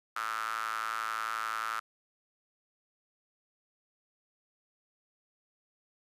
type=tone with high-pass filter; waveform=sawtooth; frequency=111.3 Hz; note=A2; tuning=20 cents sharp; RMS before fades=-35 dBFS; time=0.16-1.8 s; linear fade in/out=5 ms; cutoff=1300 Hz; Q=8; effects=resampled to 32000 Hz